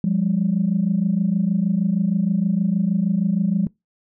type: tone pair together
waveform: sine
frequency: 175.7 / 202.1 Hz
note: F3 / G#3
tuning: +11 / -47 cents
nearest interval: major second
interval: 242 cents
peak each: -19 dBFS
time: 0.04-3.67 s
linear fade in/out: 2 ms
effects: noise-tail reverb RT60 0.2 s tail -24 dB re dry + tanh soft clip ceiling -10 dBFS